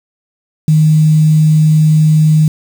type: tone with quantisation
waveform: sine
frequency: 155.3 Hz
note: D#3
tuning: 3 cents flat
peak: -5 dBFS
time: 0.68-2.48 s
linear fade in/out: 2 ms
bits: 5
effects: none

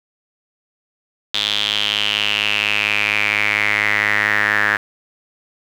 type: tone with band-pass filter sweep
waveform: sawtooth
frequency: 104.3 Hz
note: G#2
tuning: 8 cents sharp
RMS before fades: -18 dBFS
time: 1.34-4.77 s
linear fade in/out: 5 ms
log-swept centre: 3500 to 1700 Hz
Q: 6.3
effects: 7-bit

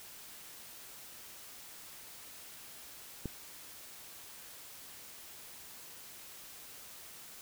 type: click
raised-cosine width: 3 ms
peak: -24 dBFS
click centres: 3.257 s
effects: white hiss -51 dBFS RMS until 7.41 s

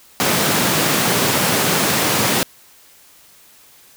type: high-pass noise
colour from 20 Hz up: pink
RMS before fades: -17 dBFS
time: 0.2-2.43 s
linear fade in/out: 0 ms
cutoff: 130 Hz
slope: 24 dB/octave
effects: white hiss -48 dBFS RMS until 3.96 s

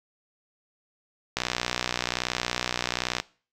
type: click train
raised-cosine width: 0.2 ms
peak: -8 dBFS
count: 113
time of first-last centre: 1.37-3.2 s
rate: 61.2 Hz
effects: noise-tail reverb RT60 0.4 s tail -21 dB re dry

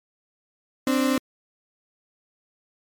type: tone pair together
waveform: 35% pulse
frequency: 261.6 / 293.6 Hz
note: C4 / D4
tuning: 0 / 0 cents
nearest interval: major second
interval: 200 cents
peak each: -19 / -23 dBFS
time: 0.87-1.18 s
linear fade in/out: 2 ms
effects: MP3 96 kbps

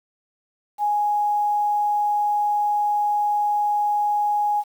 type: tone with quantisation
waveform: sine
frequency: 830.6 Hz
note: G#5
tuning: in tune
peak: -18 dBFS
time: 0.78-4.64 s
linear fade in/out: 50 ms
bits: 8
effects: none

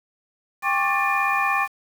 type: tone cluster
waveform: sine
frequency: 794 / 1089 / 1166 / 1773 / 2419 Hz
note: G5 / C#6 / D6 / A6 / D#7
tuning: +22 / -31 / -13 / +13 / -49 cents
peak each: -25 dBFS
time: 0.62-1.68 s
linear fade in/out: 50 ms
effects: tanh soft clip ceiling -7 dBFS + 7-bit

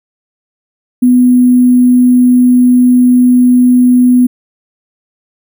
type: tone with sample-and-hold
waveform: sine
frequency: 248.8 Hz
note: B3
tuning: 13 cents sharp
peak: -3 dBFS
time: 1.02-4.27 s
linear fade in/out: 10 ms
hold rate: 11025 Hz
effects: none

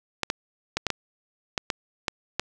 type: clicks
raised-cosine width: 0.2 ms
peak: -7 dBFS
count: 9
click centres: 0.233 / 0.301 / 0.77 / 0.867 / 0.903 / 1.578 / 1.702 / 2.082 / 2.396 s
effects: none

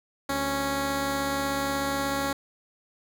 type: tone pair together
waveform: 10% pulse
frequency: 73.18 / 276.3 Hz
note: D2 / C#4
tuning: -6 / -6 cents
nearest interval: octave + major seventh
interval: 2300 cents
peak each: -28 / -18 dBFS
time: 0.29-2.33 s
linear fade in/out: 5 ms
effects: none

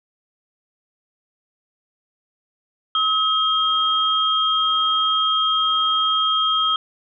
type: tone pair together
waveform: sine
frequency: 1279 / 3220 Hz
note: D#6 / G7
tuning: +47 / +46 cents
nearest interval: octave + major third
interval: 1599 cents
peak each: -19 dBFS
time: 2.95-6.76 s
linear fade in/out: 2 ms
effects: none

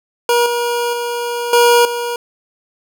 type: tone with level steps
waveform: 25% pulse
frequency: 477.4 Hz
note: A#4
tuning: 41 cents sharp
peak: -7 / -12 / -15 / -4 / -15 dBFS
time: 0.29-2.16 s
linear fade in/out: 2 ms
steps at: 0.46 / 0.93 / 1.53 / 1.85 s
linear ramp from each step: 2 ms
effects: none

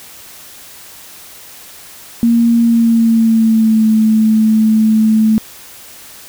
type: tone with pitch glide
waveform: sine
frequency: 233.1 to 218.7 Hz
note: A#3 to A3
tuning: 0 to -10 cents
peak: -7 dBFS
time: 2.23-5.38 s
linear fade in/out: 0 ms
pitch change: -110 cents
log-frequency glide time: 2.6-3.89 s
effects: white hiss -36 dBFS RMS until 6.28 s

